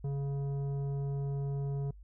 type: tone with tanh clipping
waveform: sine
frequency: 139.6 Hz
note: C#3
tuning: 13 cents sharp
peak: -33 dBFS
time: 0.04-1.91 s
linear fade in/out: 5 ms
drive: 10 dB
effects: noise-tail reverb RT60 0.1 s tail -26 dB re dry + added 50 Hz sine -49 dBFS peak until 2.03 s